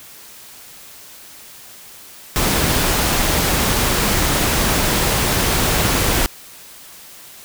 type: noise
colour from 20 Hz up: pink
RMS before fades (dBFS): -17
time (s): 2.36-6.26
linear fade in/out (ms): 0
effects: white hiss -40 dBFS RMS until 7.44 s